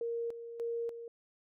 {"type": "tone with tremolo", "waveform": "sine", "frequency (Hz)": 466.2, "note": "A#4", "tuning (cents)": 0, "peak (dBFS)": -33, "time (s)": [0.01, 1.08], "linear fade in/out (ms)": 2, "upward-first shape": "square", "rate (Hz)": 1.7, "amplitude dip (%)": 65, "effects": []}